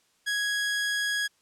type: tone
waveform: sawtooth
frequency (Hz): 1661.2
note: G#6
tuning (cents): 0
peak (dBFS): -22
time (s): 0.26-1.28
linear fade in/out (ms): 20
effects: white hiss -67 dBFS RMS until 1.41 s + low-pass 9000 Hz 12 dB/octave